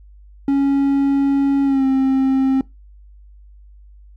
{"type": "tone with pitch glide", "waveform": "triangle", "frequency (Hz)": [277.2, 266.1], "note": ["C#4", "C4"], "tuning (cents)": [0, 29], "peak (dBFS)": -11, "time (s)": [0.48, 2.61], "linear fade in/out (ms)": 2, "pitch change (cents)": -71, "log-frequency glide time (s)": [1.64, 1.85], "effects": ["noise-tail reverb RT60 0.2 s tail -22 dB re dry", "added 50 Hz sine -41 dBFS peak until 4.16 s"]}